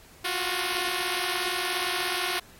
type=beating tone pair; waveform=5% pulse; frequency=351.3 / 368.3 Hz; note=F4 / F#4; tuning=+10 / -8 cents; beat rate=17 Hz; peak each=-19 / -18 dBFS; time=0.24-2.4 s; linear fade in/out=10 ms; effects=pink hiss -53 dBFS RMS until 2.59 s + AAC 48 kbps